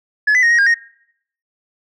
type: tone with pitch steps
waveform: sine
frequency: 1705 / 2003 / 1865 / 1882 / 1616 / 1863 Hz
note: G#6 / B6 / A#6 / A#6 / G#6 / A#6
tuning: +45 / +24 / 0 / +16 / -48 / -2 cents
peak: -7 dBFS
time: 0.27-0.744 s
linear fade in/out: 10 ms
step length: 79 ms
effects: noise-tail reverb RT60 0.7 s tail -23 dB re dry + tanh soft clip ceiling -9 dBFS